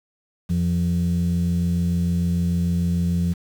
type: tone pair together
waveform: sine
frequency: 86.7 / 173.4 Hz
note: F2 / F3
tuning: -12 / -12 cents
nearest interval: octave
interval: 1200 cents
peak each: -21 / -18 dBFS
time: 0.49-3.34 s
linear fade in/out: 20 ms
effects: tanh soft clip ceiling -15 dBFS + 7-bit